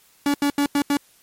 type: tone bursts at uneven times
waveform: 45% pulse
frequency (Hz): 285.8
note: D4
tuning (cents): -47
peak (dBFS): -17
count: 5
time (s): 0.26-0.34 / 0.42-0.5 / 0.58-0.66 / 0.75-0.82 / 0.9-0.97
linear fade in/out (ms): 2
effects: white hiss -56 dBFS RMS until 1.22 s + MP3 64 kbps